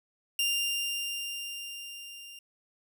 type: tone with level ramp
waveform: sawtooth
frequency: 2794 Hz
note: F7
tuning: in tune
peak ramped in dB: -22 to -42 dBFS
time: 0.39-2.39 s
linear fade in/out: 2 ms
effects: none